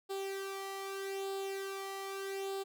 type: tone with flanger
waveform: sawtooth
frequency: 390 Hz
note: G4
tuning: 9 cents flat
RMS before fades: -40 dBFS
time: 0.09-2.64 s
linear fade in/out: 20 ms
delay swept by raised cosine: 0.24 to 0.99 ms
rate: 0.81 Hz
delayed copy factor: +0.6
effects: none